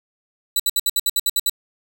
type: tone bursts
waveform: 15% pulse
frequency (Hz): 3951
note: B7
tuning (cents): 0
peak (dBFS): -9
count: 10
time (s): 0.56-1.496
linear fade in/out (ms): 2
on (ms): 36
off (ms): 64
effects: none